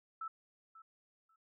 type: tone with echo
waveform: sine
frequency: 1318.5 Hz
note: E6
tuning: in tune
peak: -39 dBFS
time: 0.21-0.28 s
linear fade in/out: 5 ms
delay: 540 ms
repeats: 2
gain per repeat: -15 dB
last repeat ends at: 1.36 s
effects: none